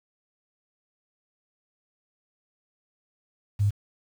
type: tone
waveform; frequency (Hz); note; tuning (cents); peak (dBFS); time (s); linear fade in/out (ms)
sine; 101.8; G#2; -34; -19; 3.59-3.71; 20
effects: 8-bit